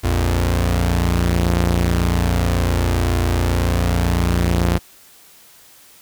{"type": "tone pair together", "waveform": "sawtooth", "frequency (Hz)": [58.1, 87.31], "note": ["A#1", "F2"], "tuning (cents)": [-5, 0], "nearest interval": "perfect fifth", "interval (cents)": 705, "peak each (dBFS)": -14, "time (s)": [0.03, 4.79], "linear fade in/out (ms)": 20, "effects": ["white hiss -47 dBFS RMS until 6.01 s"]}